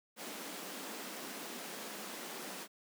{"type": "high-pass noise", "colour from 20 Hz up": "pink", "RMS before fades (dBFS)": -45, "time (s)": [0.16, 2.68], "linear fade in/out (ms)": 50, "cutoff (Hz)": 190, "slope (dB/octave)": 48, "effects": []}